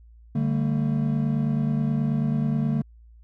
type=chord; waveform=triangle; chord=D suspended fourth; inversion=none; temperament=equal with one note detuned; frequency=146.83 / 196 / 225.4 Hz; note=D3 / G3 / A3; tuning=0 / 0 / +42 cents; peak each=-22 / -28 / -23 dBFS; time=0.35-2.82 s; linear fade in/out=5 ms; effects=added 57 Hz sine -47 dBFS peak until 3.23 s